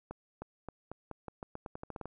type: accelerating click train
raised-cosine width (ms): 1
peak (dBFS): -27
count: 15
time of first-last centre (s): 0.11-2.056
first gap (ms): 310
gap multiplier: 0.86
effects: none